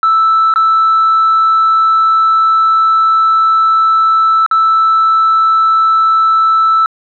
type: tone with dropouts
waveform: sine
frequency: 1318.5 Hz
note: E6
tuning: in tune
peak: -5 dBFS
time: 0.03-6.86 s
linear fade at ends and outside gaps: 1 ms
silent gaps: 0.539-0.559 / 4.463-4.512 s
effects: tanh soft clip ceiling -4 dBFS